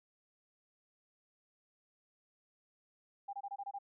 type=tone bursts; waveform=sine; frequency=800 Hz; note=G5; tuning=35 cents sharp; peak=-39 dBFS; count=7; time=3.28-3.788 s; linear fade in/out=10 ms; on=52 ms; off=24 ms; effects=none